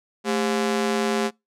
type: ring-modulated tone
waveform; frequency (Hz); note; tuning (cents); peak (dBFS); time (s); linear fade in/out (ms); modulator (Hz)
sawtooth; 311.1; D#4; 0; -14; 0.24-1.31; 50; 90.9
effects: noise-tail reverb RT60 0.2 s tail -26 dB re dry + low-pass 9000 Hz 12 dB/octave